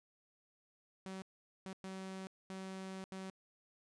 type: tone bursts at uneven times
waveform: sawtooth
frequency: 190 Hz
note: F#3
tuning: 46 cents sharp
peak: -40 dBFS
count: 5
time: 1.06-1.22 / 1.66-1.73 / 1.84-2.27 / 2.5-3.04 / 3.12-3.3 s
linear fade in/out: 0 ms
effects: resampled to 22050 Hz